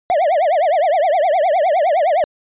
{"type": "tone with vibrato", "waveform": "triangle", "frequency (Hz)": 661, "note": "E5", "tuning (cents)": 5, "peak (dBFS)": -10, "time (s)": [0.1, 2.24], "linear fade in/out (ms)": 0, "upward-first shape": "triangle", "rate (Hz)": 9.7, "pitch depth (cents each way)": 300, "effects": ["resampled to 8000 Hz"]}